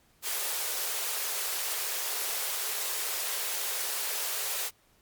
white high-pass noise, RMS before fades -32 dBFS, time 0.22-4.71 s, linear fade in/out 50 ms, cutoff 370 Hz, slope 96 dB/octave, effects pink hiss -65 dBFS RMS until 5.01 s + MP3 96 kbps

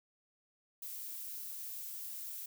violet noise, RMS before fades -44 dBFS, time 0.82-2.46 s, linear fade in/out 5 ms, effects none

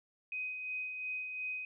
sine tone with tremolo, 2510 Hz, D#7, 15 cents sharp, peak -35 dBFS, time 0.32-1.65 s, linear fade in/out 2 ms, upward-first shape sine, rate 2.8 Hz, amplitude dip 40%, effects none

